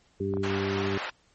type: harmonic tone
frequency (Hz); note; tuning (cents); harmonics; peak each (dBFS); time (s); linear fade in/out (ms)
98; G2; 0; 1 / 2 / 3 / 4; -33 / -33 / -35 / -29; 0.2-0.98; 5
type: clicks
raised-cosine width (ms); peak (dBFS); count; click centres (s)
1; -24; 2; 0.338 / 0.371
type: band-pass noise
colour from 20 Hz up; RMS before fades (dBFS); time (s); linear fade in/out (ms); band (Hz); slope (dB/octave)
white; -35; 0.43-1.1; 5; 560 to 2000; 12
effects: pink hiss -64 dBFS RMS until 1.34 s + MP3 32 kbps